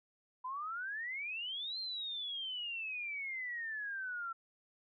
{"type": "exponential two-way sweep", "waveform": "sine", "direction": "up then down", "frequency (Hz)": [993, 4209, 1340], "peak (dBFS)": -38, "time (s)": [0.44, 4.33], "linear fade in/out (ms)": 10, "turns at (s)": 1.79, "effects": []}